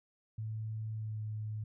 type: tone with pitch glide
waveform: sine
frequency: 109.6 to 107.59 Hz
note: A2 to A2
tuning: -6 to -38 cents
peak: -36 dBFS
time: 0.38-1.64 s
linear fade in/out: 5 ms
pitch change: -32 cents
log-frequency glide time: 0.93-1.21 s
effects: none